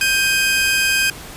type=tone pair together; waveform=sawtooth; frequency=1579.9 / 2508 Hz; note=G6 / D#7; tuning=+13 / +13 cents; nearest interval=minor sixth; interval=800 cents; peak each=-14 dBFS; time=0.01-1.1 s; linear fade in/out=2 ms; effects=pink hiss -35 dBFS RMS until 1.36 s + resampled to 32000 Hz